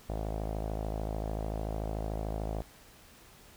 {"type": "tone with low-pass filter", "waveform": "sawtooth", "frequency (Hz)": 53.5, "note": "A1", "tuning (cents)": -48, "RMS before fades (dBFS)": -35, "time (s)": [0.09, 2.62], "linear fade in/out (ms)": 0, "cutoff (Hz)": 680, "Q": 3.3, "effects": ["pink hiss -56 dBFS RMS until 3.56 s"]}